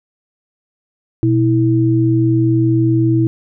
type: tone pair together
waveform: sine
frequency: 122 / 325.7 Hz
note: B2 / E4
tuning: -21 / -21 cents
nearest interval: octave + perfect fourth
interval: 1700 cents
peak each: -13 / -13 dBFS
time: 1.23-3.27 s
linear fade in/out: 0 ms
effects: none